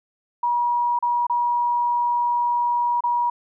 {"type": "tone with dropouts", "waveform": "sine", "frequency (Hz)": 960, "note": "B5", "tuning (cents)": -49, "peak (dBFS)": -18, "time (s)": [0.43, 3.3], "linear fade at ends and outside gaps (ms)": 5, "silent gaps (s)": [[0.99, 1.025], [1.268, 1.297], [3.007, 3.037]], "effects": []}